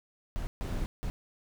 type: noise bursts at uneven times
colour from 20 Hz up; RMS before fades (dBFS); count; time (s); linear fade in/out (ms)
brown; -33; 3; 0.36-0.47 / 0.61-0.86 / 1.03-1.1; 0
effects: none